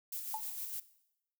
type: noise with tremolo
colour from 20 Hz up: violet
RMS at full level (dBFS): -40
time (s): 0.12-0.8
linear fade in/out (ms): 5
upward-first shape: square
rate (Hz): 6.6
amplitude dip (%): 35
type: tone with exponential decay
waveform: sine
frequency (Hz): 870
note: A5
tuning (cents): -20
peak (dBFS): -32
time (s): 0.34-0.47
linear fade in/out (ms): 2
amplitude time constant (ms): 27
effects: noise-tail reverb RT60 0.8 s tail -17 dB re dry